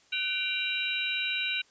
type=tone cluster; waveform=sine; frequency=1506 / 2368 / 2778 / 3057 / 3877 Hz; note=F#6 / D7 / F7 / G7 / B7; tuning=+30 / +14 / -10 / -44 / -33 cents; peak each=-38 / -32 / -33 / -39 / -34 dBFS; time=0.12-1.62 s; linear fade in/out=10 ms; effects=white hiss -62 dBFS RMS until 1.7 s + resampled to 16000 Hz